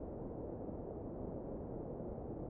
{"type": "low-pass noise", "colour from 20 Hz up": "white", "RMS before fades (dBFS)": -45, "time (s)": [0, 2.49], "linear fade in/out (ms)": 5, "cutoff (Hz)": 560, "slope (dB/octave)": 24, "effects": []}